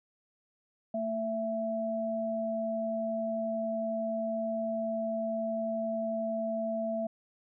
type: tone pair together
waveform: sine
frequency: 225.1 / 664 Hz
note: A3 / E5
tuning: +40 / +12 cents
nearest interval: octave + perfect fifth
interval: 1872 cents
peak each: -35 / -31 dBFS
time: 0.94-7.07 s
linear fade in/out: 5 ms
effects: none